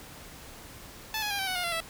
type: tone with pitch steps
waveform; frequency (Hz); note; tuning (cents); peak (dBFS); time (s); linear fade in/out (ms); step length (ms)
10% pulse; 871 / 837 / 804.3 / 772.8 / 742.6 / 713.6 / 685.7 / 659; A5 / G#5 / G5 / G5 / F#5 / F5 / F5 / E5; -18 / +13 / +44 / -25 / +6 / +37 / -32 / -1; -21; 1.14-1.804; 2; 83
effects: pink hiss -47 dBFS RMS until 1.89 s